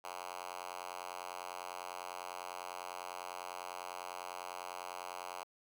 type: tone with high-pass filter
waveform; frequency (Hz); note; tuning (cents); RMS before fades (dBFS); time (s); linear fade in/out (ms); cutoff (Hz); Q
5% pulse; 90; F#2; -47; -45; 0.04-5.44; 5; 830; 1.4
effects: none